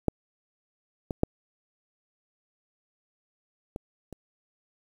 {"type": "clicks", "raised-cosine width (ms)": 2, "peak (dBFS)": [-9, -17, -8, -21, -27], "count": 5, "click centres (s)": [0.083, 1.108, 1.234, 3.761, 4.127], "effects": ["8-bit"]}